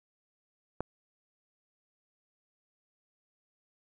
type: click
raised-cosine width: 1 ms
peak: -18 dBFS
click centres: 0.806 s
effects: none